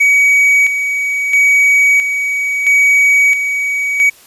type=tone with tremolo; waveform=triangle; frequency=2263 Hz; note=C#7; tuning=35 cents sharp; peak=-5 dBFS; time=0-4.1 s; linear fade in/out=10 ms; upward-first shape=square; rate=0.75 Hz; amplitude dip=55%; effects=white hiss -43 dBFS RMS until 4.26 s + resampled to 32000 Hz